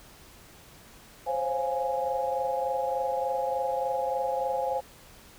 sine chord, Db major seventh, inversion third, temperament equal with one note detuned, 523.3 / 546.7 / 698.5 / 830.6 Hz, C5 / Db5 / F5 / Ab5, 0 / -24 / 0 / 0 cents, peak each -30 / -35 / -34 / -30 dBFS, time 1.26-4.81 s, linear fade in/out 20 ms, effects pink hiss -52 dBFS RMS until 5.38 s

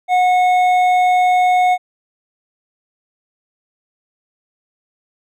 sine tone with hard clipping, 729 Hz, F#5, 26 cents flat, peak -12 dBFS, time 0.08-1.78 s, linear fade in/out 50 ms, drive 7 dB, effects none

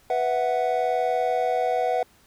triangle chord, B suspended fourth, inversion none, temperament equal, 493.9 / 659.3 / 740 Hz, B4 / E5 / F#5, 0 / 0 / 0 cents, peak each -24 / -25 / -22 dBFS, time 0.1-2.03 s, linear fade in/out 2 ms, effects pink hiss -58 dBFS RMS until 2.26 s

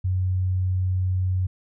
sine tone, 92.5 Hz, F#2, in tune, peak -20 dBFS, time 0.04-1.47 s, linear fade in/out 10 ms, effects none

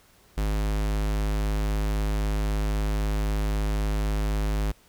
square tone, 51.91 Hz, G#1, in tune, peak -24 dBFS, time 0.37-4.72 s, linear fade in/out 10 ms, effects pink hiss -58 dBFS RMS until 4.88 s

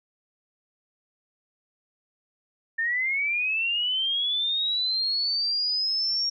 sine linear sweep, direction up, 1787 to 5588 Hz, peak -23 dBFS, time 2.78-6.3 s, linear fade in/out 10 ms, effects none

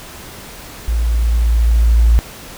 sine tone with level ramp, 57 Hz, A#1, 38 cents flat, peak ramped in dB -13 to -6 dBFS, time 0.88-2.19 s, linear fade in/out 0 ms, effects pink hiss -34 dBFS RMS until 2.57 s

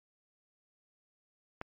click, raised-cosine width 0.5 ms, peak -23 dBFS, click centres 1.614 s, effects MP3 64 kbps

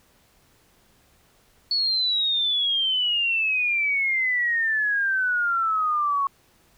sine exponential sweep, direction down, 4435 to 1100 Hz, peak -20 dBFS, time 1.71-6.27 s, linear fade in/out 2 ms, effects pink hiss -60 dBFS RMS until 6.77 s

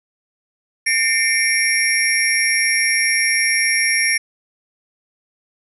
sine tone cluster, 1820 / 2114 / 2319 / 5570 / 10800 Hz, A#6 / C7 / D7 / F8 / E9, -42 / +17 / -22 / -5 / +41 cents, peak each -21 dBFS, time 0.86-4.18 s, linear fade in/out 10 ms, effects none

